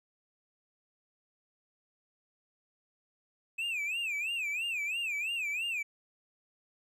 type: tone with vibrato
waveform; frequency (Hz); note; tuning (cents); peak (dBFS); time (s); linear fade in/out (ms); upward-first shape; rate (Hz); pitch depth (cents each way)
triangle; 2540; D#7; +35; -30; 3.58-5.83; 10; sine; 3; 180
effects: none